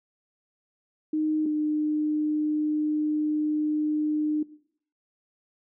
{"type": "tone pair in turn", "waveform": "sine", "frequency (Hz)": [309, 303.5], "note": ["D#4", "D#4"], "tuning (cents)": [-12, -43], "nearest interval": "unison", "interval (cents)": 31, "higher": "first", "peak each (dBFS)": -23, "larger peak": "neither", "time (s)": [[1.13, 1.46], [1.46, 4.43]], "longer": "second", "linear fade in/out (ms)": 5, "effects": ["noise-tail reverb RT60 0.6 s tail -18 dB re dry"]}